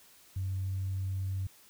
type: tone with pitch glide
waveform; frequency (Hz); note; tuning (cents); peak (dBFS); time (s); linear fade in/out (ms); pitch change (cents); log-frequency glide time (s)
sine; 94.8 to 95.35; F#2 to G2; +43 to -47; -30; 0.36-1.47; 5; +10; 0.47-0.92
effects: tanh soft clip ceiling -26 dBFS + white hiss -59 dBFS RMS until 1.69 s